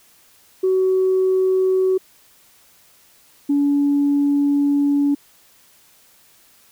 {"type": "tone pair in turn", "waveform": "sine", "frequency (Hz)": [375.5, 285.1], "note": ["F#4", "C#4"], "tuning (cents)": [26, 49], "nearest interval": "perfect fourth", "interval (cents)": 477, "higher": "first", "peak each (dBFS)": -13, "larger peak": "neither", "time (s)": [[0.63, 1.98], [3.49, 5.15]], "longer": "second", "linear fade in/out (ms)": 10, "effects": ["tanh soft clip ceiling -10 dBFS", "white hiss -53 dBFS RMS until 6.71 s"]}